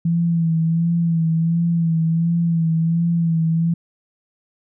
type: tone with vibrato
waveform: sine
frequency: 166 Hz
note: E3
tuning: 12 cents sharp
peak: -15 dBFS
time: 0.05-3.74 s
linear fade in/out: 5 ms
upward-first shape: sine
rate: 1.4 Hz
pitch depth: 40 cents each way
effects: none